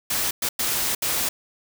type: noise bursts at uneven times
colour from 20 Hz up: white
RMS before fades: -24 dBFS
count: 4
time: 0.1-0.31 / 0.42-0.49 / 0.59-0.95 / 1.02-1.29 s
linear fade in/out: 5 ms
effects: none